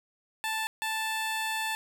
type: tone pair in turn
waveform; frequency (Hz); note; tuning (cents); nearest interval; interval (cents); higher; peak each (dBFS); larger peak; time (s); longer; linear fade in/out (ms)
15% pulse; 880 / 880; A5 / A5; 0 / 0; unison; 0; neither; -23; neither; 0.44-0.67 / 0.82-1.75; second; 0
effects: none